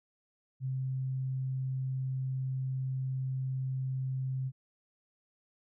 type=tone; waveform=sine; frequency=131.3 Hz; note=C3; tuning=6 cents sharp; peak=-31 dBFS; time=0.6-4.52 s; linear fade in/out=50 ms; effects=none